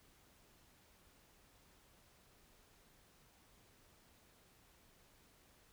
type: silence
effects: pink hiss -68 dBFS RMS until 5.72 s